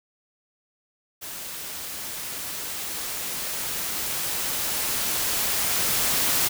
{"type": "noise with level ramp", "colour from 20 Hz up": "white", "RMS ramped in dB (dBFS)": [-36, -22], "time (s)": [1.21, 6.49], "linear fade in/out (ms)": 20, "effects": []}